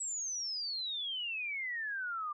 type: exponential sweep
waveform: sine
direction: down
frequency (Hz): 7880 to 1176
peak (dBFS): -35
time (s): 0-2.33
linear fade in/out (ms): 10
effects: none